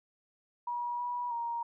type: tone with pitch steps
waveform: sine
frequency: 962 / 972 / 938 Hz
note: B5 / B5 / A#5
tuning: -46 / -28 / +11 cents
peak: -32 dBFS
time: 0.67-1.63 s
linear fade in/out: 5 ms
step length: 320 ms
effects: none